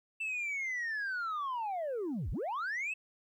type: linear two-way sweep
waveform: sine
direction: down then up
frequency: 2672 to 34.65 to 2672 Hz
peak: -31 dBFS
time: 0.2-2.94 s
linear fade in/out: 10 ms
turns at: 2.31 s
effects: tanh soft clip ceiling -32 dBFS + 12-bit